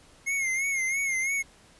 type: tone with vibrato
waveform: square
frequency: 2148 Hz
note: C7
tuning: 45 cents sharp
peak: -26 dBFS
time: 0.26-1.43 s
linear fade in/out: 20 ms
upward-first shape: sine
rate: 3 Hz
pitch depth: 68 cents each way
effects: pink hiss -56 dBFS RMS until 1.79 s + resampled to 24000 Hz